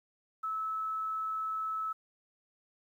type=tone; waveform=sine; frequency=1302 Hz; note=E6; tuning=22 cents flat; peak=-32 dBFS; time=0.43-1.93 s; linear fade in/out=10 ms; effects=11-bit